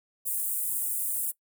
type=high-pass noise; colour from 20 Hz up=pink; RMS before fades=-30 dBFS; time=0.25-1.32 s; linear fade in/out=20 ms; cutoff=8600 Hz; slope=48 dB/octave; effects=noise-tail reverb RT60 0.1 s tail -20 dB re dry